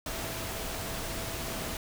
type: tone in noise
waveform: sine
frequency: 659.3 Hz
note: E5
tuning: in tune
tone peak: -45 dBFS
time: 0.06-1.77 s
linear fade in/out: 2 ms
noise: pink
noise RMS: -36 dBFS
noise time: 0.06-1.77 s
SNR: -12 dB
effects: none